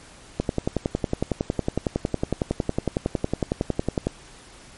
click train, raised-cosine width 2 ms, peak -8 dBFS, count 41, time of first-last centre 0.4-4.07 s, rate 10.9 Hz, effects pink hiss -47 dBFS RMS until 4.77 s + MP3 48 kbps

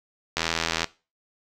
click train, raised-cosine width 0.2 ms, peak -6 dBFS, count 40, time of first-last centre 0.37-0.843 s, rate 82.4 Hz, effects noise-tail reverb RT60 0.3 s tail -19 dB re dry

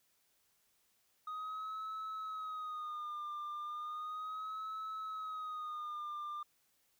sine tone with vibrato, 1244.5 Hz, D#6, in tune, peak -37 dBFS, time 1.27-6.43 s, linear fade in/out 5 ms, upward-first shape sine, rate 0.35 Hz, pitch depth 71 cents each way, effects tanh soft clip ceiling -39 dBFS + white hiss -75 dBFS RMS until 6.99 s

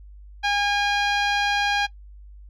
10% pulse tone with low-pass filter, 814 Hz, G#5, 35 cents flat, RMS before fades -22 dBFS, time 0.43-1.87 s, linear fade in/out 20 ms, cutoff 3500 Hz, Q 0.54, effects noise-tail reverb RT60 0.1 s tail -19 dB re dry + added 50 Hz sine -41 dBFS peak until 2.49 s

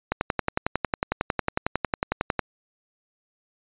click train, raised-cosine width 0.5 ms, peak -7 dBFS, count 26, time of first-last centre 0.12-2.393 s, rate 11 Hz, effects resampled to 8000 Hz

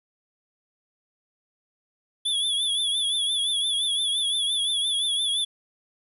square tone with vibrato, 3422 Hz, A7, 49 cents flat, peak -23 dBFS, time 2.25-5.45 s, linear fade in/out 10 ms, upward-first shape triangle, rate 5.8 Hz, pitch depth 85 cents each way, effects resampled to 32000 Hz + 10-bit

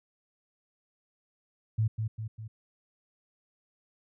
sine tone with echo, 110 Hz, A2, in tune, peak -23 dBFS, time 1.78-1.88 s, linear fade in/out 10 ms, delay 200 ms, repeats 3, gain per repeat -5 dB, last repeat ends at 2.48 s, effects none

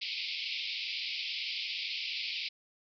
pink band-pass noise, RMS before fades -37 dBFS, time 0.01-2.49 s, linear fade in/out 10 ms, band 2200 to 5100 Hz, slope 96 dB/octave, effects none

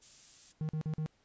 violet noise, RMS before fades -47 dBFS, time 0.01-0.53 s, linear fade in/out 20 ms
triangle tone bursts, 155.56 Hz, D#3, in tune, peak -30 dBFS, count 4, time 0.61-1.061 s, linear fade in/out 0 ms, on 79 ms, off 45 ms
effects pink hiss -71 dBFS RMS until 1.24 s + resampled to 16000 Hz

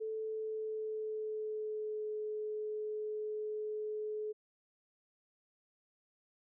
sine tone with pitch glide, 438.6 to 426.9 Hz, A4 to G#4, -6 to +48 cents, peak -36 dBFS, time 0-4.33 s, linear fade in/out 20 ms, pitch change -46 cents, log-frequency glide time 0.11-2.1 s, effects none

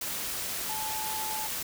sine tone in noise, 867 Hz, A5, 26 cents flat, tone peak -35 dBFS, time 0.69-1.47 s, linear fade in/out 5 ms, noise white, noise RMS -34 dBFS, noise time 0.01-1.63 s, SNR -4 dB, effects none

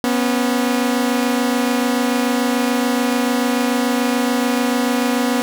sawtooth tone pair together, 244.2 / 271.1 Hz, B3 / C#4, -19 / -38 cents, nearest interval major second, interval 181 cents, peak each -13 / -17 dBFS, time 0.04-5.42 s, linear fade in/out 0 ms, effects none

